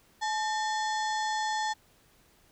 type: harmonic tone with a mistuned harmonic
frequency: 860 Hz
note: A5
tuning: 40 cents flat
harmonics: 1 / 2 / 4 / 5 / 6 / 7 / 8 / 9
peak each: -29 / -35 / -41 / -43 / -45 / -46 / -47 / -48 dBFS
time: 0.21-1.74 s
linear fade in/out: 20 ms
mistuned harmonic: 2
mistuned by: +88 cents
effects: pink hiss -63 dBFS RMS until 2.51 s